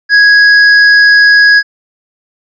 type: tone with tanh clipping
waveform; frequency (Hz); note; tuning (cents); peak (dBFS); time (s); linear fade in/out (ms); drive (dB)
sine; 1661.2; G#6; 0; -4; 0.09-1.63; 50; 16
effects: resampled to 16000 Hz